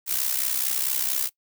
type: noise with amplitude modulation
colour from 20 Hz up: blue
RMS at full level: -22 dBFS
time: 0.06-1.3 s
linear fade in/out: 50 ms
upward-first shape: sine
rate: 64.5 Hz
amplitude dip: 75%
effects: noise-tail reverb RT60 0.1 s tail -21 dB re dry